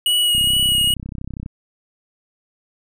square tone with vibrato, 2907 Hz, F#7, 31 cents flat, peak -15 dBFS, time 0.06-0.94 s, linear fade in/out 2 ms, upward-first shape sine, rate 2.3 Hz, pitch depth 18 cents each way
click train, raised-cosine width 5 ms, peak -17 dBFS, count 37, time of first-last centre 0.35-1.461 s, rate 32.4 Hz
effects none

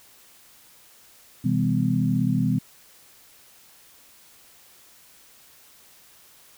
sine tone cluster, 126.1 / 162.1 / 200.5 / 252.2 Hz, B2 / E3 / G3 / B3, +36 / -29 / +39 / +36 cents, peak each -25 dBFS, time 1.44-2.59 s, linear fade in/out 10 ms, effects white hiss -53 dBFS RMS until 6.57 s

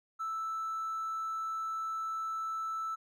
triangle tone with hard clipping, 1318.5 Hz, E6, in tune, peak -34 dBFS, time 0.19-2.96 s, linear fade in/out 20 ms, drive 4 dB, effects none

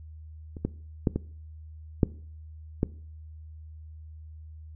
clicks, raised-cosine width 3 ms, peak -27 / -13 / -9 / -14 / -6 / -10 dBFS, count 6, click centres 0.568 / 0.65 / 1.072 / 1.16 / 2.032 / 2.831 s, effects noise-tail reverb RT60 0.5 s tail -20 dB re dry + added 78 Hz sine -42 dBFS peak until 4.75 s

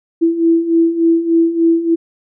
sine beating tone pair, 329.6 / 333 Hz, E4 / E4, 0 / +18 cents, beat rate 3.4 Hz, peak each -16 / -11 dBFS, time 0.21-1.96 s, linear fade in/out 20 ms, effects none

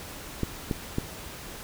clicks, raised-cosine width 3 ms, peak -13 dBFS, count 3, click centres 0.433 / 0.712 / 0.984 s, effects pink hiss -41 dBFS RMS until 1.63 s

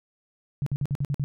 sine tone bursts, 140.9 Hz, C#3, 29 cents sharp, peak -23 dBFS, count 7, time 0.62-1.24 s, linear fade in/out 0 ms, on 44 ms, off 52 ms, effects none

